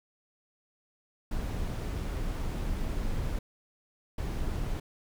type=noise bursts at uneven times; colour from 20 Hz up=brown; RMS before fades=-32 dBFS; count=2; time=1.31-3.39 / 4.18-4.8 s; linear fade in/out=5 ms; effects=none